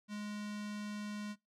square tone with notch filter, 208.4 Hz, G#3, 6 cents sharp, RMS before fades -42 dBFS, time 0.08-1.36 s, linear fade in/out 50 ms, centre 500 Hz, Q 0.65, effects noise-tail reverb RT60 0.2 s tail -22 dB re dry + low-pass 8000 Hz 12 dB/octave

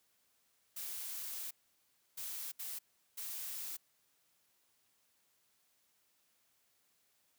blue noise bursts at uneven times, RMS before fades -43 dBFS, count 4, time 0.76-1.51 / 2.17-2.52 / 2.59-2.79 / 3.17-3.77 s, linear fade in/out 10 ms, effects white hiss -75 dBFS RMS until 7.38 s + high-pass 60 Hz 12 dB/octave

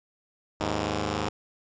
5% pulse tone pair together, 77.78 / 103.82 Hz, D#2 / G#2, 0 / 0 cents, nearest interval perfect fourth, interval 500 cents, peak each -19 / -18 dBFS, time 0.6-1.29 s, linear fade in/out 5 ms, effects resampled to 16000 Hz

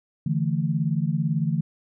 sine chord, D suspended second, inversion none, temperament equal, 146.83 / 164.81 / 220 Hz, D3 / E3 / A3, 0 / 0 / 0 cents, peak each -25 / -24 / -29 dBFS, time 0.26-1.61 s, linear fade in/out 5 ms, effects none

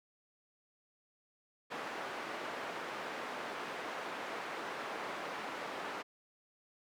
white band-pass noise, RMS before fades -42 dBFS, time 1.7-6.03 s, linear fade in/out 20 ms, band 290 to 1500 Hz, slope 12 dB/octave, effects none

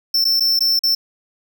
square tone with dropouts, 5370 Hz, E8, 31 cents sharp, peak -14 dBFS, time 0.14-0.95 s, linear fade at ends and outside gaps 5 ms, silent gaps 0.244-0.25 / 0.398-0.405 / 0.592-0.606 / 0.792-0.835 s, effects none

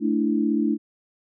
sine chord, A suspended fourth, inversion none, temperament just, 220 / 293.3 / 330 Hz, A3 / D4 / E4, 0 / -2 / +2 cents, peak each -23 / -23 / -25 dBFS, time 0-0.78 s, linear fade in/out 50 ms, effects none

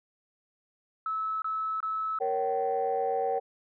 sine tone bursts, 1301 Hz, E6, 23 cents flat, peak -28 dBFS, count 3, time 1.06-2.188 s, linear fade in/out 2 ms, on 360 ms, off 24 ms
sine chord, G diminished, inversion first, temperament equal with one note detuned, 466.2 / 554.4 / 767.9 Hz, Bb4 / Db5 / G5, 0 / 0 / -36 cents, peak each -29 / -32 / -28 dBFS, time 2.2-3.4 s, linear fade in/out 20 ms
effects tanh soft clip ceiling -19 dBFS

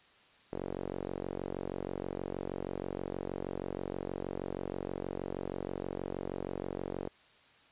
sawtooth tone with band-pass filter, 46.31 Hz, F#1, 2 cents sharp, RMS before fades -39 dBFS, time 0.52-7.09 s, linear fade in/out 10 ms, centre 440 Hz, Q 1.6, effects white hiss -62 dBFS RMS until 7.71 s + resampled to 8000 Hz

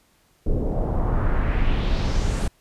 brown noise with low-pass filter sweep, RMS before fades -21 dBFS, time 0.46-2.48 s, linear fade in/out 5 ms, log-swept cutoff 380 to 9800 Hz, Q 2.1, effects pink hiss -61 dBFS RMS until 2.6 s + resampled to 32000 Hz

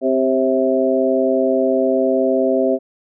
harmonic tone with a mistuned harmonic, 130.81 Hz, C3, in tune, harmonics 2 / 3 / 4 / 5, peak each -19 / -19 / -19 / -19 dBFS, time 0.01-2.79 s, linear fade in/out 50 ms, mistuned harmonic 4, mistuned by +33 cents, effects none

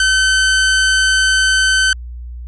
sawtooth tone, 1530 Hz, G6, 42 cents flat, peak -7 dBFS, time 0-1.93 s, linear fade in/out 2 ms, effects added 60 Hz sine -26 dBFS peak until 2.47 s + resampled to 22050 Hz

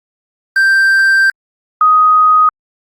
triangle / sine tone pair in turn, 1571 / 1250.9 Hz, G6 / D#6, +3 / +9 cents, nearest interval major third, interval 394 cents, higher first, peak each -5 dBFS, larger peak neither, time 0.56-1.3 / 1.81-2.49 s, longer first, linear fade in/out 2 ms, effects Opus 24 kbps

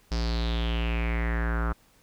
square tone with low-pass filter sweep, 57.5 Hz, A#1, 23 cents flat, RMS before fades -27 dBFS, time 0.11-1.73 s, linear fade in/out 10 ms, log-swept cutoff 5200 to 1300 Hz, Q 5.4, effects pink hiss -61 dBFS RMS until 2.02 s

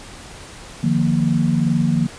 sine chord, Eb suspended second, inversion none, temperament equal with one note detuned, 152.01 / 174.61 / 233.1 Hz, Eb3 / F3 / Bb3, -40 / 0 / 0 cents, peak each -19 dBFS, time 0.83-2.07 s, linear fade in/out 10 ms, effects pink hiss -38 dBFS RMS until 2.18 s + resampled to 22050 Hz

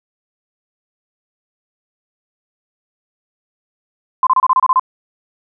sine tone bursts, 1034 Hz, C6, 21 cents flat, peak -8 dBFS, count 9, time 4.23-4.796 s, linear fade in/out 2 ms, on 38 ms, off 28 ms, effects none

